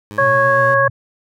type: linear sweep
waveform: 15% pulse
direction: up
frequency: 103.1 to 123.47 Hz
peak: -24 dBFS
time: 0.11-0.74 s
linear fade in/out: 0 ms
type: harmonic tone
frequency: 551 Hz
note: C#5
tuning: 11 cents flat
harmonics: 1 / 2 / 3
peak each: -15 / -15 / -15 dBFS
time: 0.18-0.88 s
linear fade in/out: 5 ms
type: tone with vibrato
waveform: sine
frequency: 123.47 Hz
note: B2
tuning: in tune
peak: -24 dBFS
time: 0.2-0.9 s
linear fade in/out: 5 ms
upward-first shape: triangle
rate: 8.2 Hz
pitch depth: 93 cents each way
effects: none